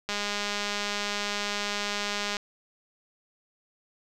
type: click train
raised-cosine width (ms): 0.2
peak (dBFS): -13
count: 468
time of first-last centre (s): 0.09-2.368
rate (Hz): 205
effects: none